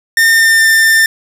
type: tone with pitch glide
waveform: 45% pulse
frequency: 1814 to 1794.2 Hz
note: A#6 to A6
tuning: -48 to +33 cents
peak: -6 dBFS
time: 0.17-1.06 s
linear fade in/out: 2 ms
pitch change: -19 cents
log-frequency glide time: 0.31-0.65 s
effects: none